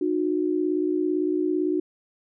sine tone pair together, 305.7 / 363.5 Hz, D#4 / F#4, -30 / -31 cents, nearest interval minor third, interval 299 cents, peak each -24 dBFS, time 0.01-1.8 s, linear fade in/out 5 ms, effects none

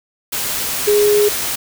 sine tone in noise, 415.3 Hz, G#4, in tune, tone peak -10 dBFS, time 0.87-1.29 s, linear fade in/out 10 ms, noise white, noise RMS -21 dBFS, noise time 0.32-1.56 s, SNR +8 dB, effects none

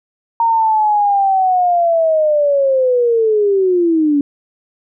sine linear sweep, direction down, 928 to 280.2 Hz, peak -10 dBFS, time 0.4-4.21 s, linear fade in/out 2 ms, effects none

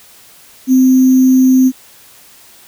sine tone with sample-and-hold, 259.3 Hz, C4, 15 cents flat, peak -5 dBFS, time 0.67-1.72 s, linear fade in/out 50 ms, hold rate 6300 Hz, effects white hiss -42 dBFS RMS until 2.67 s

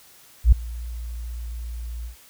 sine tone with ADSR envelope, 58.27 Hz, A#1, in tune, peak -6 dBFS, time 0.44-2.16 s, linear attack 81 ms, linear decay 7 ms, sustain -23 dB, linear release 110 ms, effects white hiss -51 dBFS RMS until 2.29 s

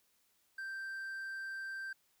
triangle tone, 1568 Hz, G6, in tune, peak -38 dBFS, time 0.58-1.93 s, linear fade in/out 5 ms, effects white hiss -74 dBFS RMS until 2.2 s

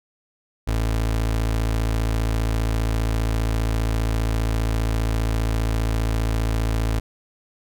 30% pulse tone, 55 Hz, A1, in tune, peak -17 dBFS, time 0.67-7 s, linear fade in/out 10 ms, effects none

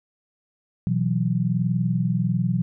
sine chord, B suspended fourth, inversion none, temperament equal, 123.47 / 164.81 / 185 Hz, B2 / E3 / F#3, 0 / 0 / 0 cents, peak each -24 dBFS, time 0.87-2.62 s, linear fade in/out 0 ms, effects none

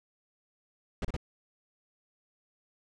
brown noise bursts, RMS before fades -32 dBFS, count 3, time 1.02-1.165 s, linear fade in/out 2 ms, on 27 ms, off 32 ms, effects low-pass 7000 Hz 12 dB/octave

